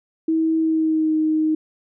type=tone with pitch glide; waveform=sine; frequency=321.7 to 312.2 Hz; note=E4 to D#4; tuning=-42 to +6 cents; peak=-16 dBFS; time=0.28-1.55 s; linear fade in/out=5 ms; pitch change=-52 cents; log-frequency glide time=0.58-1.15 s; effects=none